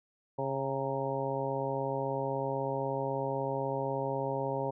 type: harmonic tone with a mistuned harmonic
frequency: 136.2 Hz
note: C#3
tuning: 30 cents flat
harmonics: 1 / 2 / 3 / 4 / 5 / 6 / 7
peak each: -38 / -41 / -37 / -35 / -41 / -41 / -38 dBFS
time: 0.38-4.71 s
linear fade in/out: 10 ms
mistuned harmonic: 7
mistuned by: -44 cents
effects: none